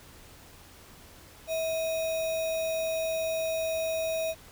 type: tone with sample-and-hold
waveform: sine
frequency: 646 Hz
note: E5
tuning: 35 cents flat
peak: -27 dBFS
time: 1.47-4.35 s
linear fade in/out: 50 ms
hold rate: 3150 Hz
effects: added 86 Hz sine -60 dBFS peak until 4.51 s + pink hiss -52 dBFS RMS until 4.51 s